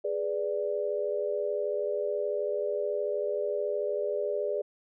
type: chord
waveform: sine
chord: G# diminished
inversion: none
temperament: equal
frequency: 415.3 / 493.9 / 587.3 Hz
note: G#4 / B4 / D5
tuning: 0 / 0 / 0 cents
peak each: -31 / -35 / -31 dBFS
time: 0.04-4.62 s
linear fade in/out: 10 ms
effects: none